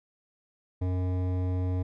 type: tone with hard clipping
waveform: sine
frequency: 91.4 Hz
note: F#2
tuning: 21 cents flat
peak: -28 dBFS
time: 0.81-1.83 s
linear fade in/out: 10 ms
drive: 14 dB
effects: none